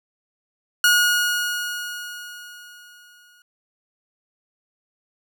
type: tone with exponential decay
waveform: sawtooth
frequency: 1444 Hz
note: F#6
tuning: 43 cents flat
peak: -9 dBFS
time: 0.84-3.42 s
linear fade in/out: 2 ms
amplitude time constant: 560 ms
effects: none